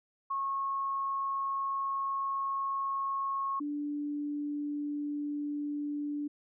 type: tone pair in turn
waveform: sine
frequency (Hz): 1093 / 292.4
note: C#6 / D4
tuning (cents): -25 / -7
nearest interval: octave + major seventh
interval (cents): 2282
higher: first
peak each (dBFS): -30 / -32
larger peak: first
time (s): 0.3-3.6 / 3.6-6.28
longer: first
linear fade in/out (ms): 10
effects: none